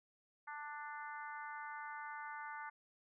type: harmonic tone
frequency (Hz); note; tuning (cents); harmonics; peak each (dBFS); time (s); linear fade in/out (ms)
295.2; D4; +9; 3 / 4 / 5 / 6 / 7; -48 / -51 / -50 / -54 / -56; 0.47-2.7; 10
effects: none